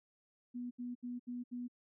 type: tone bursts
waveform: sine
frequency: 244.6 Hz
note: B3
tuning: 16 cents flat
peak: -39 dBFS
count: 5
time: 0.54-1.682 s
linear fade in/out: 20 ms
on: 170 ms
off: 73 ms
effects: none